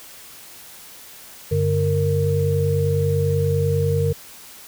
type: tone cluster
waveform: sine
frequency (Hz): 95 / 145.1 / 464.1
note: F#2 / D3 / A#4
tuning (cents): +46 / -21 / -8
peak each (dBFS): -21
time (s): 1.51-4.13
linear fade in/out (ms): 10
effects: white hiss -42 dBFS RMS until 4.67 s